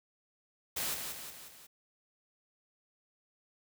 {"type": "noise with echo", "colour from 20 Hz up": "white", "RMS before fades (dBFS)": -35, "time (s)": [0.76, 0.95], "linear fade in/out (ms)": 10, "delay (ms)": 180, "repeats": 4, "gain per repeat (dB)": -5, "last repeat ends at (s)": 1.67, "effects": []}